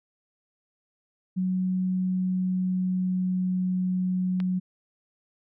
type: tone with pitch glide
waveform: sine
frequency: 185 to 183.72 Hz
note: F#3 to F#3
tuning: 0 to -12 cents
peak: -23 dBFS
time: 1.36-4.6 s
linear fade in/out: 20 ms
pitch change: -12 cents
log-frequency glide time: 1.84-3.74 s
type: click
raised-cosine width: 0.3 ms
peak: -23 dBFS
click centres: 4.402 s
effects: none